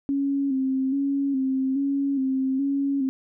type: tone with vibrato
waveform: sine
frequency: 271.1 Hz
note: C#4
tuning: 38 cents flat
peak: -21 dBFS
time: 0.09-3.09 s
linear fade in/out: 0 ms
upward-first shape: square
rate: 1.2 Hz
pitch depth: 43 cents each way
effects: none